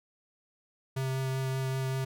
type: tone with vibrato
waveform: square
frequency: 132.3 Hz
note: C3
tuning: 20 cents sharp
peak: -30 dBFS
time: 0.96-2.05 s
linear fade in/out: 10 ms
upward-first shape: triangle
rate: 5.2 Hz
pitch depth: 11 cents each way
effects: none